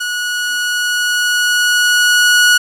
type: tone with level ramp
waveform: sawtooth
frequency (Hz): 1461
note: F#6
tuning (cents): -22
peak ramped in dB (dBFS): -14 to -3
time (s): 0-2.58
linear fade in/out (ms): 10
effects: low-pass 12000 Hz 12 dB/octave + 7-bit

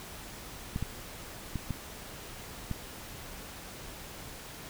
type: clicks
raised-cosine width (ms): 5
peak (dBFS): -20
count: 5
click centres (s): 0.761 / 0.826 / 1.557 / 1.707 / 2.713
effects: pink hiss -45 dBFS RMS until 4.69 s

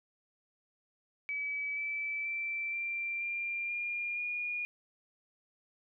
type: tone with pitch steps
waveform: sine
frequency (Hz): 2289 / 2313 / 2337 / 2362 / 2386 / 2411 / 2436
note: D7 / D7 / D7 / D7 / D7 / D7 / D#7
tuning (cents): -45 / -27 / -9 / +9 / +27 / +45 / -37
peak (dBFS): -33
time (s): 1.29-4.65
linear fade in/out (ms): 0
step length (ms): 480
effects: none

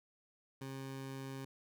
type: tone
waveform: 20% pulse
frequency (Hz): 134.5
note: C3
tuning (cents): +48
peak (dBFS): -38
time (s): 0.61-1.45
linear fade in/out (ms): 5
effects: none

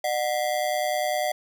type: ring-modulated tone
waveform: square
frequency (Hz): 670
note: E5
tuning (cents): +28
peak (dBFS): -21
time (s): 0.04-1.32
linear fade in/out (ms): 5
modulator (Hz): 65
effects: none

